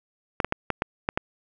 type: clicks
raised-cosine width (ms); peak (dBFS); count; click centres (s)
0.5; -8; 7; 0.402 / 0.446 / 0.524 / 0.703 / 0.821 / 1.089 / 1.175
effects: none